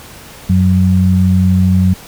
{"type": "tone pair together", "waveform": "sine", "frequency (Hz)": [92.5, 185], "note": ["F#2", "F#3"], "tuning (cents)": [0, 0], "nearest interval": "octave", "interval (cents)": 1200, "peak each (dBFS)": -10, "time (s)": [0.49, 1.94], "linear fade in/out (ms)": 10, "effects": ["pink hiss -35 dBFS RMS until 2.07 s"]}